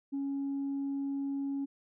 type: tone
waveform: sine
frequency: 277.2 Hz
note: C#4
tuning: in tune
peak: -30 dBFS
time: 0.12-1.66 s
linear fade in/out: 20 ms
effects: tanh soft clip ceiling -29 dBFS